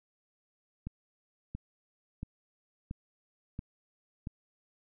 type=click train; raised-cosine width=5 ms; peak=-25 dBFS; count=6; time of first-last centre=0.87-4.271 s; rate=1.47 Hz; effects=none